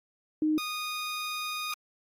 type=tone pair in turn; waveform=sine / 15% pulse; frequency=308.5 / 1234 Hz; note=D#4 / D#6; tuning=-15 / -15 cents; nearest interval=2 octaves; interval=2400 cents; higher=second; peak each=-23 / -26 dBFS; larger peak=first; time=0.42-0.58 / 0.58-1.74 s; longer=second; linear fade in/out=2 ms; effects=AAC 48 kbps